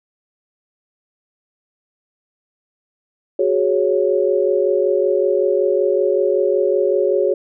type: chord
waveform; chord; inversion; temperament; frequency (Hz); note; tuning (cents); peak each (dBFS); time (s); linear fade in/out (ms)
sine; F# suspended second; none; equal; 370 / 415.3 / 554.4; F#4 / G#4 / C#5; 0 / 0 / 0; -18; 3.39-7.34; 5
effects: none